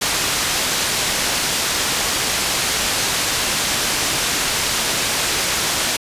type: low-pass noise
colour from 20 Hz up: white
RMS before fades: -20 dBFS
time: 0.01-5.97 s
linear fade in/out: 10 ms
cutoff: 7100 Hz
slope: 12 dB/octave
effects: resampled to 32000 Hz